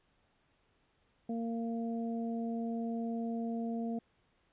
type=harmonic tone; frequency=230.2 Hz; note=A#3; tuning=22 cents flat; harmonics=1 / 2 / 3; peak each=-34 / -43 / -44 dBFS; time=1.29-3.99 s; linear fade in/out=5 ms; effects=pink hiss -73 dBFS RMS until 4.52 s + resampled to 8000 Hz